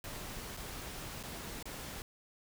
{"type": "noise with dropouts", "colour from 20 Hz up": "pink", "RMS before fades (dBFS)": -44, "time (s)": [0.04, 2.02], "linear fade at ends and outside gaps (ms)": 1, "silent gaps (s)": [[0.567, 0.572], [1.229, 1.236], [1.627, 1.655]], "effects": []}